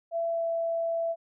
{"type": "tone with pitch glide", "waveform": "sine", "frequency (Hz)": [670, 666.1], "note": ["E5", "E5"], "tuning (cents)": [28, 18], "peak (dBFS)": -26, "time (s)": [0.11, 1.16], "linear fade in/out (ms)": 50, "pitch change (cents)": -10, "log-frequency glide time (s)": [0.29, 0.44], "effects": []}